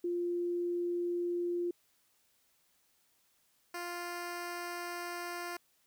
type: tone pair in turn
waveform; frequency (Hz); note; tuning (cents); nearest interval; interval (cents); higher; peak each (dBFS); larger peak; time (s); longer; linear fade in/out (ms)
sine / 10% pulse; 349.2 / 349.2; F4 / F4; 0 / 0; unison; 0; neither; -31 / -30; second; 0.04-1.71 / 3.74-5.57; second; 5
effects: white hiss -72 dBFS RMS until 5.86 s

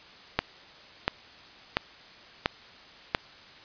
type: click train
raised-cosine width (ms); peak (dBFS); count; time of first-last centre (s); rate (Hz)
0.3; -6; 5; 0.39-3.149; 1.45
effects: white hiss -50 dBFS RMS until 3.64 s + resampled to 11025 Hz

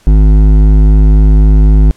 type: tone with hard clipping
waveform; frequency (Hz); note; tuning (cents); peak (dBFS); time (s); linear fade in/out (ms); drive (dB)
sine; 51.91; G#1; 0; -4; 0.07-1.91; 0; 11
effects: pink hiss -47 dBFS RMS until 1.96 s + low-pass 11000 Hz 12 dB/octave

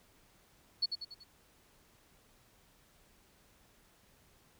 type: tone with echo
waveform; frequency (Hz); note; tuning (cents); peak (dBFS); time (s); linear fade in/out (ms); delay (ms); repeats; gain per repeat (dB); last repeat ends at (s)
sine; 4400; C#8; -14; -27; 0.82-0.86; 10; 95; 4; -6; 1.24
effects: pink hiss -66 dBFS RMS until 4.59 s

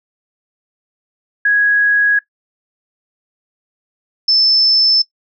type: tone pair in turn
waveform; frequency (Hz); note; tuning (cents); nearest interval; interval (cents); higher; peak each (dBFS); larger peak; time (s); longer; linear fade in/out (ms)
sine; 1661.2 / 5274; G#6 / E8; 0 / 0; octave + minor sixth; 2000; second; -9; neither; 1.45-2.19 / 4.28-5.02; neither; 5
effects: noise-tail reverb RT60 0.1 s tail -18 dB re dry

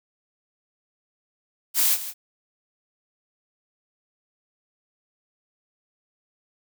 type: noise with echo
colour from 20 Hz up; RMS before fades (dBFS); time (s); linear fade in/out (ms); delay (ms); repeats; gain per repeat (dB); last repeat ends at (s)
blue; -20; 1.74-1.98; 50; 160; 1; -13; 2.14
effects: none

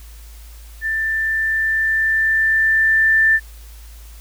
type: tone with level ramp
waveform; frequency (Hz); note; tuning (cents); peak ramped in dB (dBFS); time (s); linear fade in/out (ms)
sine; 1776; A6; +16; -18 to -10; 0.81-3.4; 50
effects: added 55 Hz sine -36 dBFS peak until 4.2 s + white hiss -47 dBFS RMS until 4.2 s

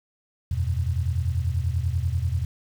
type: chord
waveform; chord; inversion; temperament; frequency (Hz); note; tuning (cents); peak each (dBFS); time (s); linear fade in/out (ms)
sine; E suspended second; none; just; 82.41 / 92.71 / 123.61; E2 / F#2 / B2; 0 / +4 / +2; -25 / -27 / -28; 0.51-2.45; 5
effects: 8-bit

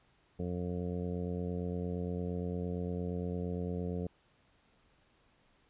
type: harmonic tone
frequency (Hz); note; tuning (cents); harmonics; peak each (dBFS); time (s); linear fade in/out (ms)
88.7; F2; +27; 1 / 2 / 3 / 4 / 5 / 6 / 7 / 8; -39 / -37 / -44 / -48 / -41 / -47 / -54 / -54; 0.39-4.07; 5
effects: pink hiss -69 dBFS RMS until 5.69 s + resampled to 8000 Hz

